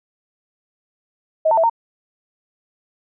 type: tone with pitch steps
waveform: sine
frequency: 634 / 899 / 657 / 920 Hz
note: D#5 / A5 / E5 / A#5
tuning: +32 / +37 / -6 / -23 cents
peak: -12 dBFS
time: 1.45-1.698 s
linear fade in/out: 10 ms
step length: 62 ms
effects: none